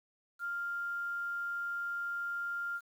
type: tone with quantisation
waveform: sine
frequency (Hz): 1396.9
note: F6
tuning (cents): 0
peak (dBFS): -34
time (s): 0.39-2.81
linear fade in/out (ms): 50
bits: 10
effects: none